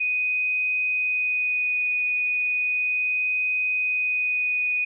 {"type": "tone with vibrato", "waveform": "sine", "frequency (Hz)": 2489, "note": "D#7", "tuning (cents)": 0, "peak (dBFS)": -21, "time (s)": [0, 4.85], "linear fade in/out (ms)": 10, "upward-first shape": "sine", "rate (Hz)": 0.35, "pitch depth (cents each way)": 8, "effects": []}